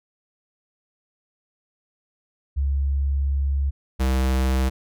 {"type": "tone pair in turn", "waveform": ["sine", "square"], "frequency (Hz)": [69.3, 65.25], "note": ["C#2", "C2"], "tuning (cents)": [0, -4], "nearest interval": "minor second", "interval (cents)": 104, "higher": "first", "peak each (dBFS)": -19, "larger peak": "neither", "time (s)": [[2.56, 3.71], [3.99, 4.7]], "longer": "first", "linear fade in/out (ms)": 20, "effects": []}